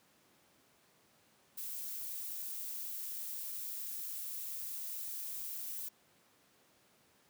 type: noise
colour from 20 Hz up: violet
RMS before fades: -42 dBFS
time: 1.57-5.89 s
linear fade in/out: 10 ms
effects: pink hiss -68 dBFS RMS until 7.29 s + high-pass 150 Hz 12 dB/octave